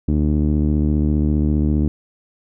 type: tone with low-pass filter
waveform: sawtooth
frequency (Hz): 75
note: D2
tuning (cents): +37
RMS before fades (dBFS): -17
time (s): 0.08-1.88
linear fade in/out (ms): 0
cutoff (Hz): 280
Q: 2.8
effects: none